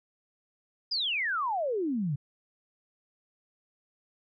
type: exponential sweep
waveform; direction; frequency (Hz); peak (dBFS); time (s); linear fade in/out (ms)
sine; down; 5100 to 132.4; -27; 0.91-2.16; 10
effects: none